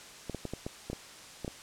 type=clicks; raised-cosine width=2 ms; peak=-22 dBFS; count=9; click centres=0.297 / 0.347 / 0.453 / 0.536 / 0.665 / 0.9 / 0.931 / 1.447 / 1.479 s; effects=white hiss -49 dBFS RMS until 1.62 s + low-pass 8000 Hz 12 dB/octave